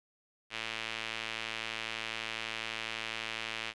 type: tone with band-pass filter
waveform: sawtooth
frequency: 112 Hz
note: A2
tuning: 31 cents sharp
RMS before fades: -39 dBFS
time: 0.5-3.74 s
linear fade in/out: 50 ms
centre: 2700 Hz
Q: 2
effects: resampled to 22050 Hz + 10-bit